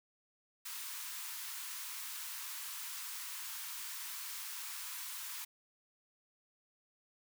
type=high-pass noise; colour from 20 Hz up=white; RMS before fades=-44 dBFS; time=0.65-5.45 s; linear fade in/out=10 ms; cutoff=890 Hz; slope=96 dB/octave; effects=none